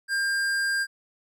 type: tone with hard clipping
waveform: sine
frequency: 1600 Hz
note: G6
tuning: 35 cents sharp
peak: -25 dBFS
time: 0.08-0.87 s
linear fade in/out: 50 ms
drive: 14 dB
effects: none